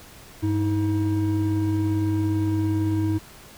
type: tone pair together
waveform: triangle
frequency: 100.1 / 318 Hz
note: G2 / D#4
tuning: +37 / +38 cents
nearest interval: octave + minor sixth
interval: 2001 cents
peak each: -21 dBFS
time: 0.42-3.19 s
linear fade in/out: 20 ms
effects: pink hiss -46 dBFS RMS until 3.57 s